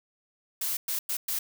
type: noise bursts at uneven times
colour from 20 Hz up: blue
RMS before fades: -30 dBFS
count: 4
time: 0.61-0.77 / 0.88-0.99 / 1.09-1.17 / 1.28-1.39 s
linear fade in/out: 5 ms
effects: none